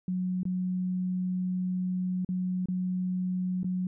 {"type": "tone with dropouts", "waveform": "sine", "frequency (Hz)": 183.1, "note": "F#3", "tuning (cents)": -18, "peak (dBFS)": -27, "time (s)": [0.08, 3.87], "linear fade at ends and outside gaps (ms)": 2, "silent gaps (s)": [[0.432, 0.453], [2.248, 2.289], [2.658, 2.685], [3.632, 3.644]], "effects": []}